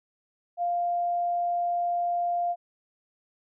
sine tone, 698.5 Hz, F5, in tune, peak -24 dBFS, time 0.57-2.56 s, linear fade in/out 50 ms, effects none

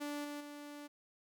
sawtooth tone with level steps, 291.8 Hz, D4, 11 cents flat, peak -35 / -38 / -43 dBFS, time 0-0.88 s, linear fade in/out 20 ms, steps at 0.24 / 0.4 s, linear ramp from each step 10 ms, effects none

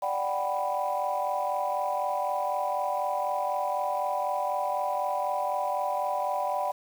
sine chord, G major seventh, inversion second, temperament equal, 587.3 / 740 / 784 / 987.8 Hz, D5 / F#5 / G5 / B5, 0 / 0 / 0 / 0 cents, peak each -31 dBFS, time 0.02-6.72 s, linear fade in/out 10 ms, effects tanh soft clip ceiling -18 dBFS + 8-bit

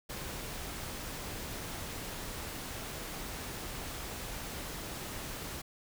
pink noise, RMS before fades -41 dBFS, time 0.09-5.62 s, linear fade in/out 10 ms, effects none

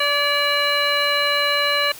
harmonic tone with a mistuned harmonic, 579 Hz, D5, 25 cents flat, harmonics 1 / 2 / 3 / 4 / 5 / 7, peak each -24 / -24 / -24 / -24 / -24 / -24 dBFS, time 0-1.92 s, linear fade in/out 5 ms, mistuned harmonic 3, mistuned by -25 cents, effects white hiss -39 dBFS RMS until 1.99 s

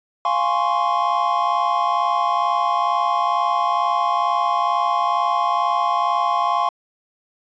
triangle chord, Db major seventh, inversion first, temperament equal, 698.5 / 830.6 / 1046.5 / 1108.7 Hz, F5 / Ab5 / C6 / Db6, 0 / 0 / 0 / 0 cents, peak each -21 / -22 / -19 / -21 dBFS, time 0.25-6.69 s, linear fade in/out 2 ms, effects resampled to 16000 Hz

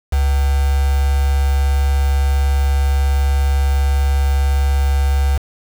sine tone with quantisation, 69.3 Hz, C#2, in tune, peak -12 dBFS, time 0.12-5.38 s, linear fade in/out 10 ms, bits 4, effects none

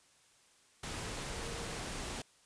sine tone in noise, 466.2 Hz, A#4, in tune, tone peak -51 dBFS, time 1.31-1.77 s, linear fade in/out 5 ms, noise pink, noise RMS -41 dBFS, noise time 0.83-2.22 s, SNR -13 dB, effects white hiss -66 dBFS RMS until 2.45 s + resampled to 22050 Hz

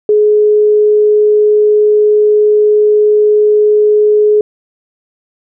sine tone, 421.6 Hz, G#4, 26 cents sharp, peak -5 dBFS, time 0.09-4.41 s, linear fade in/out 2 ms, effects none

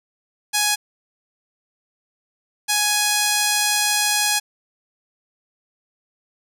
5% pulse tone pair in turn, 834 / 834 Hz, G#5 / G#5, +7 / +7 cents, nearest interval unison, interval 0 cents, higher neither, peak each -5 dBFS, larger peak neither, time 0.53-0.76 / 2.68-4.4 s, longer second, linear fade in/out 20 ms, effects none

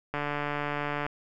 click train, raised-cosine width 0.5 ms, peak -16 dBFS, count 136, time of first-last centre 0.14-1.065 s, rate 146 Hz, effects none

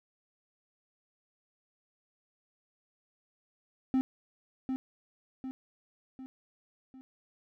triangle tone with echo, 261.6 Hz, C4, in tune, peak -22 dBFS, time 3.94-4.01 s, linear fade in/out 0 ms, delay 750 ms, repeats 4, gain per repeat -6 dB, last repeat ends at 7.01 s, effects none

